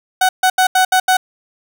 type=tone bursts at uneven times; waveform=30% pulse; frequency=746 Hz; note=F#5; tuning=14 cents sharp; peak=-7 dBFS; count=6; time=0.21-0.29 / 0.43-0.5 / 0.58-0.67 / 0.75-0.85 / 0.92-1 / 1.08-1.17 s; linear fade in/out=5 ms; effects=none